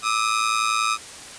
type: ring-modulated tone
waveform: sawtooth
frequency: 1244.5 Hz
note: D#6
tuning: in tune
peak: -13 dBFS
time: 0.02-0.98 s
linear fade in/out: 50 ms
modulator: 55.4 Hz
effects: white hiss -39 dBFS RMS until 1.38 s + resampled to 22050 Hz